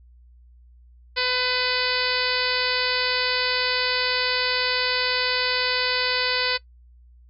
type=harmonic tone; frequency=502 Hz; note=B4; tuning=28 cents sharp; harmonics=1 / 2 / 3 / 4 / 5 / 6 / 7 / 8 / 9 / 10; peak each=-30 / -32 / -29 / -29 / -30 / -32 / -33 / -30 / -28 / -32 dBFS; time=1.16-6.58 s; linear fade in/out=20 ms; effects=noise-tail reverb RT60 0.1 s tail -21 dB re dry + added 60 Hz sine -48 dBFS peak until 7.29 s